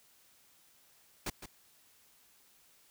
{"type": "noise with echo", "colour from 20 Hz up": "pink", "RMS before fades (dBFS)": -36, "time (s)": [1.26, 1.3], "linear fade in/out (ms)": 5, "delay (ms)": 160, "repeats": 1, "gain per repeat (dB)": -10, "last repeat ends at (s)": 1.46, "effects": ["white hiss -65 dBFS RMS until 2.9 s"]}